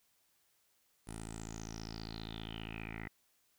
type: tone with low-pass filter sweep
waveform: 10% pulse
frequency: 55 Hz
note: A1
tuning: in tune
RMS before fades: -45 dBFS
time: 1.07-3.08 s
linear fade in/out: 5 ms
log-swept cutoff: 9900 to 2000 Hz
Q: 8.7
effects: white hiss -74 dBFS RMS until 3.58 s